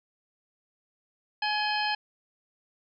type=harmonic tone with a mistuned harmonic; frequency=844 Hz; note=G#5; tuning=28 cents sharp; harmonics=1 / 2 / 3 / 4 / 5 / 6; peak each=-29 / -32 / -34 / -35 / -36 / -37 dBFS; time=1.42-1.95 s; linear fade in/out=5 ms; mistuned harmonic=4; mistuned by=-130 cents; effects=none